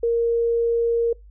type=tone; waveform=sine; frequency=466.2 Hz; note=A#4; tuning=in tune; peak=-17 dBFS; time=0.03-1.13 s; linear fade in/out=5 ms; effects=noise-tail reverb RT60 0.2 s tail -25 dB re dry + added 50 Hz sine -43 dBFS peak until 1.3 s